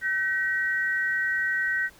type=tone pair together; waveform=sine; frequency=1530.8 / 1900 Hz; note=G6 / A#6; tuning=-42 / +33 cents; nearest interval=major third; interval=375 cents; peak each=-26 dBFS; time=0.01-1.9 s; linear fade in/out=50 ms; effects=pink hiss -54 dBFS RMS until 1.99 s